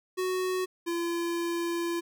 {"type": "tone pair in turn", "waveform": "square", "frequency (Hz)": [370, 340.8], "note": ["F#4", "F4"], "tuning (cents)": [0, -42], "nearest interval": "minor second", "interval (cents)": 142, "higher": "first", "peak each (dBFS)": [-28, -29], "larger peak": "first", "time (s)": [[0.17, 0.66], [0.86, 2.01]], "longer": "second", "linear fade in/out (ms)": 20, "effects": []}